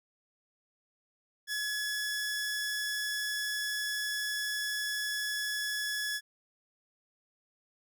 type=tone pair together; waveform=sawtooth; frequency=1696 / 5384 Hz; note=G#6 / E8; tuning=+36 / +36 cents; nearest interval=octave + minor sixth; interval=2000 cents; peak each=-29 / -37 dBFS; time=1.47-6.21 s; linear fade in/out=50 ms; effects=none